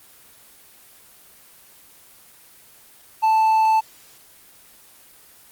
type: tone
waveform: triangle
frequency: 880 Hz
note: A5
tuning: in tune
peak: -12 dBFS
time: 3.22-3.81 s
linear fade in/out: 20 ms
effects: white hiss -49 dBFS RMS until 5.51 s + Opus 24 kbps